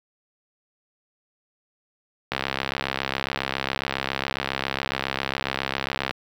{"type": "click train", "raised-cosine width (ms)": 0.3, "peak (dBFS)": -8, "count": 256, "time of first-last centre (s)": [2.32, 6.109], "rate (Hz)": 67.3, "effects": ["high-pass 60 Hz 12 dB/octave", "7-bit"]}